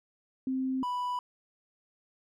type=tone pair in turn; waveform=sine / triangle; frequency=261.6 / 987.7 Hz; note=C4 / B5; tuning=0 / 0 cents; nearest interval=octave + major seventh; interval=2300 cents; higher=second; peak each=-28 dBFS; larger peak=neither; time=0.47-0.83 / 0.83-1.19 s; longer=neither; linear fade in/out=2 ms; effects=none